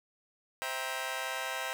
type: chord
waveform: 15% pulse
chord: C dominant seventh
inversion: none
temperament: just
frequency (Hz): 523.3 / 654.1 / 784.9 / 941.9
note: C5 / E5 / G5 / Bb5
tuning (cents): 0 / -14 / +2 / +18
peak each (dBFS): -34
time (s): 0.62-1.73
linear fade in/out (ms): 0
effects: none